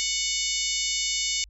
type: harmonic tone with a mistuned harmonic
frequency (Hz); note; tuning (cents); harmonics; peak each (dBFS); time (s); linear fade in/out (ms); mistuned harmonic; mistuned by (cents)
740; F#5; 0; 3 / 4 / 5 / 6 / 7 / 8 / 9 / 10; -33 / -33 / -33 / -33 / -33 / -33 / -33 / -33; 0-1.44; 0; 5; -41
effects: added 50 Hz sine -48 dBFS peak until 1.49 s